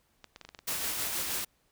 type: clicks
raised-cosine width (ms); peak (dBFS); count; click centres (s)
0.2; -28; 8; 0.243 / 0.361 / 0.413 / 0.45 / 0.49 / 0.548 / 0.59 / 0.686
type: noise with tremolo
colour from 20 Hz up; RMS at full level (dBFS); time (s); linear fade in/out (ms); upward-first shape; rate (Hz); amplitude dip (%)
white; -32; 0.67-1.45; 10; sine; 6.3; 30
effects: pink hiss -71 dBFS RMS until 1.71 s